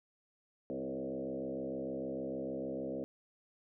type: tone with frequency modulation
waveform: sine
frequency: 396.7 Hz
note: G4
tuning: 21 cents sharp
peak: -36 dBFS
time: 0.7-3.04 s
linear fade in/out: 0 ms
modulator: 66.6 Hz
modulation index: 2.9
effects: none